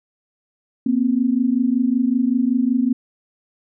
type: tone pair together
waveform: sine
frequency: 238 / 263.3 Hz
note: A#3 / C4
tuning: +36 / +11 cents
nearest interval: major second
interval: 175 cents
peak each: -18 dBFS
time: 0.86-2.93 s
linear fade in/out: 5 ms
effects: none